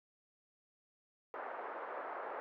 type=band-pass noise; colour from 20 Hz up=pink; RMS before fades=-44 dBFS; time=1.34-2.4 s; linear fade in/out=0 ms; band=460 to 1500 Hz; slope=24 dB/octave; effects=none